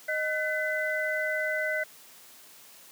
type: tone cluster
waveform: sine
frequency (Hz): 620 / 1510 / 2013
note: D#5 / F#6 / B6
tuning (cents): -6 / +35 / +33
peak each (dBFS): -31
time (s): 0.08-1.84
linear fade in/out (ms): 10
effects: white hiss -52 dBFS RMS until 2.91 s + high-pass 150 Hz 12 dB/octave